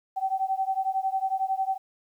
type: beating tone pair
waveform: sine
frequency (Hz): 763 / 774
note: G5 / G5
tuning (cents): -47 / -22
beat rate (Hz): 11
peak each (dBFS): -27 / -28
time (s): 0.16-1.78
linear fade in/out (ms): 20
effects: 10-bit